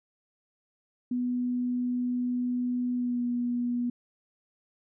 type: tone with pitch glide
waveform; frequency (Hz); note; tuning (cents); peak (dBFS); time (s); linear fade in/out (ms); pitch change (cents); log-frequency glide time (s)
sine; 246.9 to 242.5; B3 to B3; 0 to -31; -26; 1.11-3.9; 5; -31; 2.95-3.22
effects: none